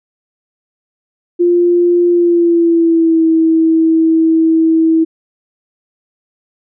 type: tone with pitch glide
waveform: sine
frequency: 349.2 to 323.9 Hz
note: F4 to E4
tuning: 0 to -30 cents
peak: -7 dBFS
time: 1.39-5.05 s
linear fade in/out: 20 ms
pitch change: -130 cents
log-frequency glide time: 2.09-3.25 s
effects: none